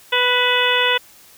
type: harmonic tone with a mistuned harmonic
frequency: 493.9 Hz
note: B4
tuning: in tune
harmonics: 1 / 2 / 3 / 4 / 5 / 6 / 7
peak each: -22 / -22 / -22 / -22 / -22 / -22 / -22 dBFS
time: 0.12-0.98 s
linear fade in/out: 10 ms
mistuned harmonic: 5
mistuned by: +52 cents
effects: white hiss -47 dBFS RMS until 1.37 s